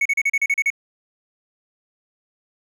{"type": "tone bursts", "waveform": "triangle", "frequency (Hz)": 2217, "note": "C#7", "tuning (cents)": 0, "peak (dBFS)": -14, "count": 9, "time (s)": [0.01, 0.703], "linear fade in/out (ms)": 5, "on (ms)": 45, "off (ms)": 36, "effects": []}